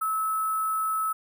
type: tone with sample-and-hold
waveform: sine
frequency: 1300 Hz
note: E6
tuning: 24 cents flat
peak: -24 dBFS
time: 0.01-1.13 s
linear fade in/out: 10 ms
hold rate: 11025 Hz
effects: none